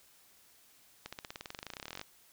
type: accelerating click train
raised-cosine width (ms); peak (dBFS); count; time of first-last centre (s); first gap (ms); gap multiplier
0.2; -24; 26; 1.06-2.014; 66; 0.95
effects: white hiss -63 dBFS RMS until 2.32 s